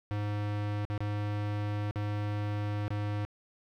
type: tone with dropouts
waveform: square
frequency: 103.83 Hz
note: G#2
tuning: in tune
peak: -31 dBFS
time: 0.11-3.25 s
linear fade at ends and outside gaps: 0 ms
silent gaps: 0.851-0.9 / 0.978-1.005 / 1.91-1.958 / 2.88-2.905 s
effects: low-pass 3000 Hz 12 dB/octave + 10-bit